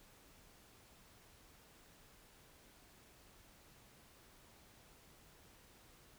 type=silence; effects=pink hiss -64 dBFS RMS until 6.18 s